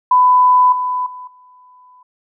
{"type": "tone with level steps", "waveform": "sine", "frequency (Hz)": 1000, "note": "B5", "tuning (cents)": 21, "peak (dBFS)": [-7, -16, -29, -43], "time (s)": [0.11, 2.03], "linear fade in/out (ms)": 5, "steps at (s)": [0.72, 1.06, 1.27], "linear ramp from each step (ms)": 5, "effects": []}